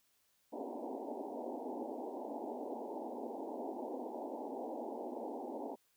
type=band-pass noise; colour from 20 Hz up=pink; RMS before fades=-43 dBFS; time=0.52-5.76 s; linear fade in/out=20 ms; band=230 to 920 Hz; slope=96 dB/octave; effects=white hiss -75 dBFS RMS until 5.96 s